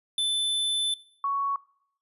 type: tone pair in turn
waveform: square / sine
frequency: 3520 / 1114.2 Hz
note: A7 / C#6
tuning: 0 / +9 cents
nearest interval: octave + minor sixth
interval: 1991 cents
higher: first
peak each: -24 dBFS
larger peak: neither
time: 0.18-0.94 / 1.24-1.56 s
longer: first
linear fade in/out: 2 ms
effects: noise-tail reverb RT60 0.7 s tail -23 dB re dry + resampled to 32000 Hz